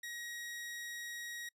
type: tone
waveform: sawtooth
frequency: 1896 Hz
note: A#6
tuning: 29 cents sharp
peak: -39 dBFS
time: 0.03-1.49 s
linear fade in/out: 5 ms
effects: noise-tail reverb RT60 0.1 s tail -26 dB re dry + resampled to 32000 Hz